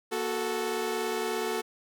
sawtooth tone cluster, 238.3 / 369.4 / 439.6 Hz, A#3 / F#4 / A4, +38 / -3 / -2 cents, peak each -35 / -29 / -27 dBFS, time 0.11-1.62 s, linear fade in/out 20 ms, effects none

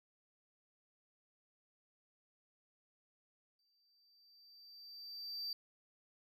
triangle tone with exponential growth, 4659 Hz, D8, 15 cents flat, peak -37 dBFS, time 3.59-5.53 s, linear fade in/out 2 ms, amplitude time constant 420 ms, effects none

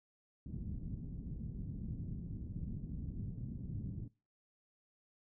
white low-pass noise, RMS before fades -43 dBFS, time 0.46-4.08 s, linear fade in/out 5 ms, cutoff 200 Hz, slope 24 dB/octave, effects noise-tail reverb RT60 0.3 s tail -21 dB re dry

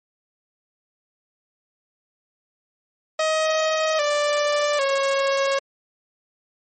sawtooth tone with pitch steps, 630 / 587.8 / 548.4 Hz, D#5 / D5 / C#5, +21 / +1 / -19 cents, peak -15 dBFS, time 3.19-5.59 s, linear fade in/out 5 ms, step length 800 ms, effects MP3 32 kbps

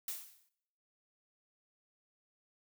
blue noise with exponential decay, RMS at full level -37 dBFS, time 0.08-0.49 s, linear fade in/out 2 ms, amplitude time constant 87 ms, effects noise-tail reverb RT60 0.8 s tail -22 dB re dry

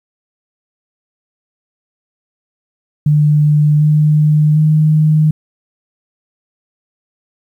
sine tone with pitch steps, 149.5 / 151.7 / 154.4 Hz, D3 / D#3 / D#3, +31 / -44 / -13 cents, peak -7 dBFS, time 3.06-5.31 s, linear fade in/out 5 ms, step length 750 ms, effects 8-bit

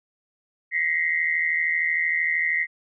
sine tone cluster, 1890 / 2055 / 2128 Hz, A#6 / C7 / C7, +23 / -32 / +29 cents, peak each -24 / -24 / -29 dBFS, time 0.71-2.67 s, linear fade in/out 50 ms, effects none

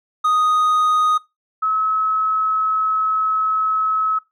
triangle / sine tone pair in turn, 1244.5 / 1288.8 Hz, D#6 / E6, 0 / -39 cents, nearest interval minor second, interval 61 cents, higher second, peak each -12 / -16 dBFS, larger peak first, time 0.24-1.18 / 1.62-4.19 s, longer second, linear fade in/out 10 ms, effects noise-tail reverb RT60 0.2 s tail -19 dB re dry

